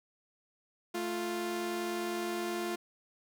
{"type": "tone pair together", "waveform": "sawtooth", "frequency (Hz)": [220, 349.6], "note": ["A3", "F4"], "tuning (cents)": [0, 2], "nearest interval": "minor sixth", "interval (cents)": 802, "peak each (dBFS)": [-36, -30], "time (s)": [0.94, 2.76], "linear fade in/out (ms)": 10, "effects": []}